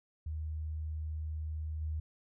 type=tone with level steps; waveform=sine; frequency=77.78 Hz; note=D#2; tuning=in tune; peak=-35 / -33 dBFS; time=0.26-2 s; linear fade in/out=5 ms; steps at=1.81 s; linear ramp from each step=10 ms; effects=none